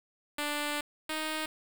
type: tone pair in turn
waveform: 5% pulse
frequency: 294.2 / 311.6 Hz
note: D4 / D#4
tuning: +3 / +3 cents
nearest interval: minor second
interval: 100 cents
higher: second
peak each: -20 / -21 dBFS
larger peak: first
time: 0.38-0.81 / 1.09-1.46 s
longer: first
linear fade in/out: 5 ms
effects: 8-bit